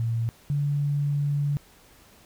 sine tone pair in turn, 115.1 / 144 Hz, A#2 / D3, -22 / -34 cents, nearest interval major third, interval 388 cents, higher second, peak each -23 / -22 dBFS, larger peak second, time 0-0.29 / 0.5-1.57 s, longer second, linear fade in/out 0 ms, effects pink hiss -55 dBFS RMS until 2.25 s

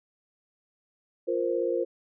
sine chord, F suspended fourth, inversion none, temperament equal, 349.2 / 466.2 / 523.3 Hz, F4 / Bb4 / C5, 0 / 0 / 0 cents, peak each -29 dBFS, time 1.27-1.85 s, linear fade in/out 20 ms, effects none

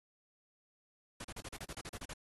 pink noise bursts, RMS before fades -45 dBFS, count 12, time 1.2-2.136 s, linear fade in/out 5 ms, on 45 ms, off 36 ms, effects AAC 32 kbps

